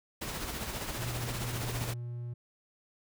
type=noise with tremolo; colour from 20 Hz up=pink; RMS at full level=-36 dBFS; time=0.21-1.94 s; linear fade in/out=10 ms; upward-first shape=sine; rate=15 Hz; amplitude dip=40%
type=tone; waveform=triangle; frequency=120 Hz; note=B2; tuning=49 cents flat; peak=-34 dBFS; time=0.97-2.34 s; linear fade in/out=10 ms
effects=none